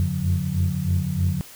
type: tone cluster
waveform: sine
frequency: 87.6 / 90.8 / 94 / 143.7 / 180 Hz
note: F2 / F#2 / F#2 / D3 / F#3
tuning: +6 / -32 / +28 / -37 / -47 cents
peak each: -26 dBFS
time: 0-1.41 s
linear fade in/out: 0 ms
effects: tanh soft clip ceiling -11 dBFS + white hiss -44 dBFS RMS until 1.55 s